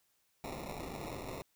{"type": "noise with sample-and-hold", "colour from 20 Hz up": "white", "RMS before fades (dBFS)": -43, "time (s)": [0.44, 1.42], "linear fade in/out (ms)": 0, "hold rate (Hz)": 1575, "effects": ["white hiss -75 dBFS RMS until 1.55 s"]}